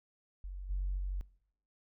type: tone with level steps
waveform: sine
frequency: 46.68 Hz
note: F#1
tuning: 16 cents sharp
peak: -39 / -30 / -32 dBFS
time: 0.44-1.21 s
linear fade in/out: 0 ms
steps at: 0.69 / 0.97 s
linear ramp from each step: 20 ms
effects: noise-tail reverb RT60 0.7 s tail -22 dB re dry + tanh soft clip ceiling -27 dBFS